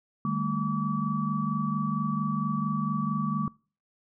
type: tone cluster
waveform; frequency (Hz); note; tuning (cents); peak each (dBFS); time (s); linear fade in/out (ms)
sine; 153.3 / 200.1 / 224.5 / 1147; D#3 / G3 / A3 / D6; -25 / +36 / +35 / -41; -31; 0.25-3.48; 2
effects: noise-tail reverb RT60 0.4 s tail -25 dB re dry